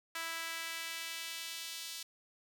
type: tone with high-pass filter sweep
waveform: sawtooth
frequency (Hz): 329.6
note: E4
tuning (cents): 0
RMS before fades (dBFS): -42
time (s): 0.15-2.03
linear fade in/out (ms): 5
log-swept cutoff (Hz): 1500 to 4000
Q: 1.2
effects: none